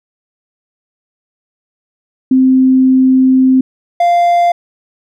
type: tone pair in turn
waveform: sine / triangle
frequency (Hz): 260.4 / 695.2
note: C4 / F5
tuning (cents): -8 / -8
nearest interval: octave + perfect fourth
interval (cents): 1700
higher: second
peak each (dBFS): -5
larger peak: neither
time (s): 2.31-3.61 / 4-4.52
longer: first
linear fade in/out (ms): 5
effects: none